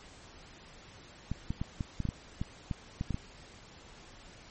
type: clicks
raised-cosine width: 5 ms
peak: -20 dBFS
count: 12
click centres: 1.316 / 1.505 / 1.615 / 1.808 / 2.003 / 2.053 / 2.089 / 2.415 / 2.712 / 3.011 / 3.107 / 3.144 s
effects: pink hiss -53 dBFS RMS until 4.5 s + MP3 32 kbps